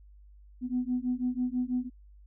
sine beating tone pair, 246.9 / 253 Hz, B3 / B3, 0 / +42 cents, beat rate 6.1 Hz, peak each -30 dBFS, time 0.61-1.9 s, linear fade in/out 50 ms, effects tanh soft clip ceiling -20 dBFS + added 50 Hz sine -51 dBFS peak until 2.26 s

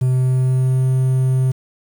triangle tone with pitch glide, 128.2 to 130.14 Hz, C3 to C3, -35 to -9 cents, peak -11 dBFS, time 0.01-1.52 s, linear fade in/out 10 ms, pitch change +26 cents, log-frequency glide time 0.12-0.85 s, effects 7-bit

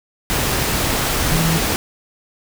sine tone in noise, 162.5 Hz, E3, 24 cents flat, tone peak -16 dBFS, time 1.32-1.58 s, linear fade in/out 0 ms, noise pink, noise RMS -19 dBFS, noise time 0.3-1.76 s, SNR 0 dB, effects none

